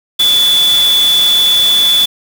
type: tone in noise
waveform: sine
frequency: 3458 Hz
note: A7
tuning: 31 cents flat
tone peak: -7 dBFS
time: 0.19-2.06 s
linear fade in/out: 10 ms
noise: white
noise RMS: -20 dBFS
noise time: 0.19-2.06 s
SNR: +10 dB
effects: none